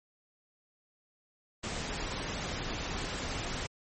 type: noise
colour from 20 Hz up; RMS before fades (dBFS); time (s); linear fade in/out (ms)
pink; -36; 1.63-3.67; 10
effects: MP3 32 kbps